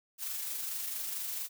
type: noise with amplitude modulation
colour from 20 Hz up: blue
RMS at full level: -36 dBFS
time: 0.18-1.49 s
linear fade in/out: 50 ms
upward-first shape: sine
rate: 24.5 Hz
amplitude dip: 30%
effects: none